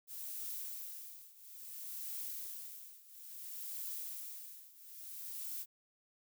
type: noise with tremolo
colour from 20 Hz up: violet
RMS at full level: -42 dBFS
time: 0.07-5.66 s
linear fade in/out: 50 ms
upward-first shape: triangle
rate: 0.59 Hz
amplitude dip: 90%
effects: none